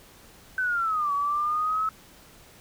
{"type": "linear two-way sweep", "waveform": "sine", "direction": "down then up", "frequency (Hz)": [1534, 1129, 1301], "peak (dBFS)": -23, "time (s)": [0.58, 1.89], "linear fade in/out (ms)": 2, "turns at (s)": 1.13, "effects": ["pink hiss -52 dBFS RMS until 2.6 s"]}